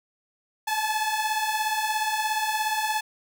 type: beating tone pair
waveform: sawtooth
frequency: 852 / 869 Hz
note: G#5 / A5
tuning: +44 / -22 cents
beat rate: 17 Hz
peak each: -25 / -22 dBFS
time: 0.67-3.01 s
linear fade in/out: 10 ms
effects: none